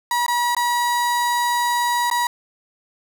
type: tone with dropouts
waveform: 35% pulse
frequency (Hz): 963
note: B5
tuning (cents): -44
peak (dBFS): -16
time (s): 0.11-2.27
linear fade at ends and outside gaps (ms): 2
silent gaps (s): 0.264-0.281 / 0.549-0.566 / 2.101-2.112
effects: none

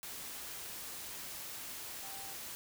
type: tone in noise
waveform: sine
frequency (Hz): 784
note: G5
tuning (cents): 0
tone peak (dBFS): -52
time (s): 2.03-2.33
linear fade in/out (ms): 0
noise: white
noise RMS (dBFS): -45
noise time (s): 0.03-2.55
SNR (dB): -10
effects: none

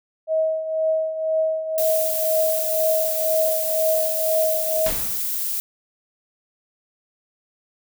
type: tone with tremolo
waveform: sine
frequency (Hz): 636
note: D#5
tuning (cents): +38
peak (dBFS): -16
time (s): 0.27-4.91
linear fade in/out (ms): 50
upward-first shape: triangle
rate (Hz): 2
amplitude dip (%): 70
type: noise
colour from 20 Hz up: violet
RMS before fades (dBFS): -25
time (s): 1.78-5.6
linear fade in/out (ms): 0
type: noise with exponential decay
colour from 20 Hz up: pink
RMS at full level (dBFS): -26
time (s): 4.86-5.46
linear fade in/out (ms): 2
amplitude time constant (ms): 130
effects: none

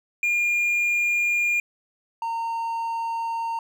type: tone pair in turn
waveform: triangle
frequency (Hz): 2414 / 917.4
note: D7 / A#5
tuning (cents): +47 / -28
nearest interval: octave + perfect fourth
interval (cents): 1675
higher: first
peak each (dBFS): -18 / -23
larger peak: first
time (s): 0.23-1.6 / 2.22-3.59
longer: neither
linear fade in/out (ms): 2
effects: none

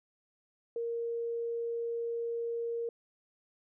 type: tone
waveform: sine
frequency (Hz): 466.2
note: A#4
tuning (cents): 0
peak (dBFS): -32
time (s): 0.76-2.89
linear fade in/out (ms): 2
effects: none

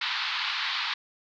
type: band-pass noise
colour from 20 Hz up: white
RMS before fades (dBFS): -30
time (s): 0.01-0.94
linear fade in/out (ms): 5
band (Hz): 900 to 4400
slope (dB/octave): 48
effects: none

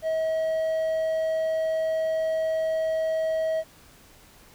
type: tone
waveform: triangle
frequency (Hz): 640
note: D#5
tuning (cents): +49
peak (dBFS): -21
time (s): 0.02-3.64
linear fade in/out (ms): 50
effects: pink hiss -53 dBFS RMS until 4.54 s

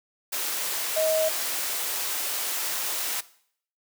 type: tone in noise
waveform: sine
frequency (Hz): 633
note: D#5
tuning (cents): +30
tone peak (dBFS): -21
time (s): 0.96-1.29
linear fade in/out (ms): 10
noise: white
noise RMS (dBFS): -29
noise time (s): 0.32-3.21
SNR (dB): +5
effects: noise-tail reverb RT60 0.6 s tail -18 dB re dry + high-pass 400 Hz 12 dB/octave

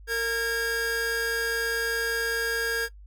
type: tone pair together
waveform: 45% pulse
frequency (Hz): 459.2 / 1629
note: A#4 / G#6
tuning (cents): -26 / -34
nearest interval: octave + minor seventh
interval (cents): 2192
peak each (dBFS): -29 / -27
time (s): 0.07-2.89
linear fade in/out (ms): 50
effects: noise-tail reverb RT60 0.1 s tail -17 dB re dry + added 50 Hz sine -44 dBFS peak until 3.06 s

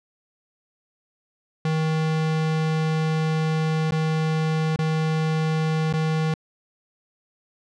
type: tone with dropouts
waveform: square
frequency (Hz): 158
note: D#3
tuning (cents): +27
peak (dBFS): -21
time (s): 1.65-6.34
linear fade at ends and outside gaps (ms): 2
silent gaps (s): 3.909-3.921 / 4.761-4.789 / 5.927-5.937
effects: low-pass 5000 Hz 12 dB/octave

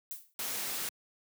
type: noise with exponential decay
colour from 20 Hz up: violet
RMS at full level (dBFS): -37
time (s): 0.11-0.34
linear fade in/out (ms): 0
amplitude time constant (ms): 49
type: noise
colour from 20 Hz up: white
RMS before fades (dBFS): -36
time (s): 0.39-0.89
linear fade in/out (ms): 2
effects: high-pass 150 Hz 12 dB/octave

